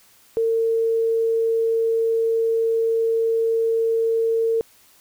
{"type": "tone", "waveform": "sine", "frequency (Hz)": 453.9, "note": "A#4", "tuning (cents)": -46, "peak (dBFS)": -17, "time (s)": [0.37, 4.61], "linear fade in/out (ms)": 0, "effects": ["white hiss -54 dBFS RMS until 5 s"]}